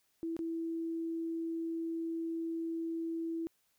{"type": "tone with dropouts", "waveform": "sine", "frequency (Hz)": 329.6, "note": "E4", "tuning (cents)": 0, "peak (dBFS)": -34, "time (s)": [0.23, 3.47], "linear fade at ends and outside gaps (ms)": 0, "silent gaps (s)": [0.366, 0.391], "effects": ["white hiss -75 dBFS RMS until 3.78 s"]}